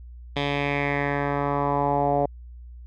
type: tone with low-pass filter sweep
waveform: 10% pulse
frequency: 142.6 Hz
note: C#3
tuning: 49 cents sharp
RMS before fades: -24 dBFS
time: 0.36-2.26 s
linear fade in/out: 5 ms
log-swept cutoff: 3300 to 650 Hz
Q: 3.5
effects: added 60 Hz sine -39 dBFS peak until 2.86 s